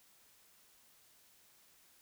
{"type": "silence", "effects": ["white hiss -66 dBFS RMS until 2.01 s"]}